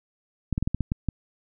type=clicks; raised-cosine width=5 ms; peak=-12 dBFS; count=8; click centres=0.527 / 0.579 / 0.626 / 0.675 / 0.746 / 0.807 / 0.919 / 1.087 s; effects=none